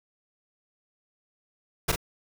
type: noise with echo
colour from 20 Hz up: pink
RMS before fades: -23 dBFS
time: 1.88-1.92 s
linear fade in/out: 10 ms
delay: 41 ms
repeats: 1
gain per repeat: -5 dB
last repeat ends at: 1.961 s
effects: none